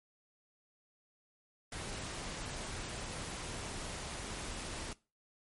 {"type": "noise", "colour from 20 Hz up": "pink", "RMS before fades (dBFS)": -42, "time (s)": [1.72, 4.93], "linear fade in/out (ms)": 2, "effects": ["noise-tail reverb RT60 0.3 s tail -21 dB re dry", "MP3 48 kbps"]}